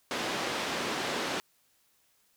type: band-pass noise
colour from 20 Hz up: pink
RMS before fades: -33 dBFS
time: 0.11-1.4 s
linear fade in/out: 0 ms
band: 270 to 5000 Hz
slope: 12 dB/octave
effects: white hiss -69 dBFS RMS until 2.36 s